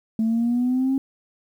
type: exponential sweep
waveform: sine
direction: up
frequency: 220 to 271.1 Hz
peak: -17 dBFS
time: 0.19-0.98 s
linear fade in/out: 2 ms
effects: tanh soft clip ceiling -15 dBFS + 9-bit